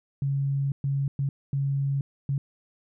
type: tone bursts at uneven times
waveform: sine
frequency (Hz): 138.59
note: C#3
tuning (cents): 0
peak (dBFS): -23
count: 5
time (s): 0.22-0.72 / 0.84-1.08 / 1.19-1.29 / 1.53-2.01 / 2.29-2.38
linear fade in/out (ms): 2
effects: none